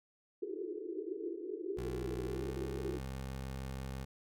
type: band-pass noise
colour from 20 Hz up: white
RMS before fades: -41 dBFS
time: 0.42-2.99 s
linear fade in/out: 5 ms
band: 320 to 430 Hz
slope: 96 dB/octave
type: tone with pitch glide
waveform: 20% pulse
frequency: 62.4 to 66.11 Hz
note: B1 to C2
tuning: +19 to +19 cents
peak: -35 dBFS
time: 1.77-4.05 s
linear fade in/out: 10 ms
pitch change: +100 cents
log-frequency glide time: 2.26-2.47 s
effects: none